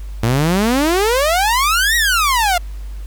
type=exponential two-way sweep; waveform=sawtooth; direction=up then down; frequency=110 to 1935 to 682 Hz; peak=-9 dBFS; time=0.23-2.58 s; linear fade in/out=5 ms; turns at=1.96 s; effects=added 50 Hz sine -25 dBFS peak until 3.06 s + pink hiss -47 dBFS RMS until 3.06 s